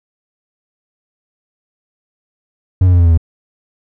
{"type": "tone with pitch steps", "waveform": "triangle", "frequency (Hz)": [92.5, 90.18, 87.92, 85.71, 83.56, 81.46], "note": ["F#2", "F#2", "F2", "F2", "E2", "E2"], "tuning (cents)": [0, -44, 12, -32, 24, -20], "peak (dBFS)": -4, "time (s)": [2.81, 3.176], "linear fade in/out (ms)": 5, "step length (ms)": 61, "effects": []}